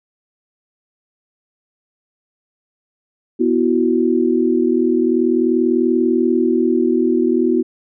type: chord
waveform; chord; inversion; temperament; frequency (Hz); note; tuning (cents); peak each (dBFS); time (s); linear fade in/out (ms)
sine; B suspended fourth; none; equal; 246.9 / 329.6 / 370; B3 / E4 / F#4; 0 / 0 / 0; -17; 3.39-7.63; 20
effects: none